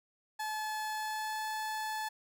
30% pulse tone with pitch glide, 861 to 866.5 Hz, A5 to A5, -38 to -27 cents, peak -32 dBFS, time 0.39-2.09 s, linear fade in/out 10 ms, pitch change +11 cents, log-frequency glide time 0.94-1.45 s, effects none

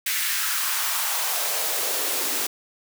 white noise with high-pass filter sweep, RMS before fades -25 dBFS, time 0.06-2.47 s, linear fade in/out 5 ms, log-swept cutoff 2000 to 280 Hz, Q 2, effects none

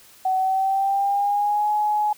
sine tone with pitch glide, 754 to 841.5 Hz, F#5 to G#5, +32 to +23 cents, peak -18 dBFS, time 0.25-2.13 s, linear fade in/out 5 ms, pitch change +191 cents, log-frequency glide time 0.37-1.7 s, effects white hiss -50 dBFS RMS until 2.17 s

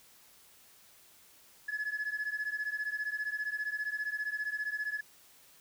sine beating tone pair, 1700 / 1715 Hz, G#6 / A6, +40 / -45 cents, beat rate 15 Hz, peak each -34 / -35 dBFS, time 1.68-5.01 s, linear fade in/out 10 ms, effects tanh soft clip ceiling -29 dBFS + white hiss -60 dBFS RMS until 5.6 s

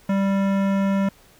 sine tone with hard clipping, 196 Hz, G3, in tune, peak -20 dBFS, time 0.09-1.09 s, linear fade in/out 5 ms, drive 17 dB, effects pink hiss -53 dBFS RMS until 1.39 s

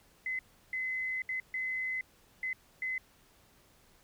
sine tone bursts at uneven times, 2038 Hz, C7, 46 cents flat, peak -32 dBFS, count 6, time 0.26-0.39 / 0.73-1.22 / 1.29-1.4 / 1.54-2.01 / 2.43-2.53 / 2.82-2.98 s, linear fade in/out 2 ms, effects pink hiss -64 dBFS RMS until 4.03 s

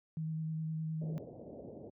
sine tone with vibrato, 158.6 Hz, D#3, 33 cents sharp, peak -34 dBFS, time 0.17-1.18 s, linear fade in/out 0 ms, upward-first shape square, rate 9.7 Hz, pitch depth 11 cents each way
white low-pass noise, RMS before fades -48 dBFS, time 1.01-1.9 s, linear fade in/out 5 ms, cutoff 620 Hz, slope 48 dB/octave
effects high-pass 100 Hz 12 dB/octave

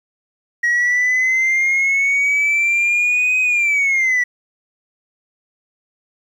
sine linear two-way sweep, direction up then down, 1897 to 2521 to 1943 Hz, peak -11 dBFS, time 0.63-4.24 s, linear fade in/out 10 ms, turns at 3.41 s, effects tanh soft clip ceiling -12 dBFS + 8-bit

